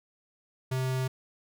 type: tone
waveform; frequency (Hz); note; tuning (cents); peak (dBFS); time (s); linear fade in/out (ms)
square; 129.9; C3; -12; -28; 0.71-1.08; 10
effects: none